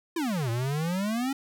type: exponential two-way sweep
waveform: square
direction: down then up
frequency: 353.8 to 112.7 to 278.9 Hz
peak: -27 dBFS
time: 0.16-1.33 s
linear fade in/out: 5 ms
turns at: 0.5 s
effects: none